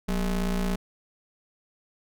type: ring-modulated tone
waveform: square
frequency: 107.5 Hz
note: A2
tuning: 40 cents flat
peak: -22 dBFS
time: 0.08-0.76 s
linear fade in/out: 10 ms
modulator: 78.8 Hz
effects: none